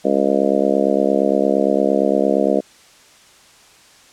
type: harmonic tone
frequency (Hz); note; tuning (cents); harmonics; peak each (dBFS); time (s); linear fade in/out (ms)
68.7; C#2; -15; 3 / 4 / 5 / 6 / 7 / 8 / 9 / 10; -22 / -21 / -22 / -23 / -20 / -23 / -20 / -27; 0.04-2.61; 20
effects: white hiss -48 dBFS RMS until 4.12 s + low-pass 8000 Hz 12 dB/octave